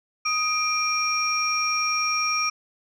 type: tone cluster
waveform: sine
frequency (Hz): 1250 / 2382 / 5600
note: D#6 / D7 / F8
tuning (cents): +8 / +24 / +4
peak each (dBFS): -25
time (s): 0.25-2.5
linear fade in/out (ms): 10
effects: tanh soft clip ceiling -14 dBFS